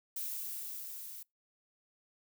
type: noise with level ramp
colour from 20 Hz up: violet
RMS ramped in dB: -38 to -47 dBFS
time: 0.16-1.23 s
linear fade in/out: 5 ms
effects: noise-tail reverb RT60 0.2 s tail -26 dB re dry